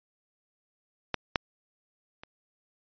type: clicks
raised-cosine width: 0.3 ms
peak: -11 / -7 / -27 dBFS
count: 3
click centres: 1.143 / 1.358 / 2.235 s
effects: resampled to 11025 Hz